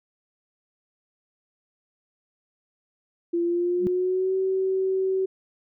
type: tone with pitch glide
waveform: sine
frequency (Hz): 342.4 to 379.9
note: F4 to F#4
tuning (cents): -34 to +46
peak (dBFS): -21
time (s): 3.33-5.26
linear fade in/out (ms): 10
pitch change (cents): +180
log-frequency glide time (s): 3.43-4.35
type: tone with exponential growth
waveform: sine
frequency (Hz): 196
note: G3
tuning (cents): 0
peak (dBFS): -21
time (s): 3.76-3.87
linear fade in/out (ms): 0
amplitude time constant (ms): 23
effects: none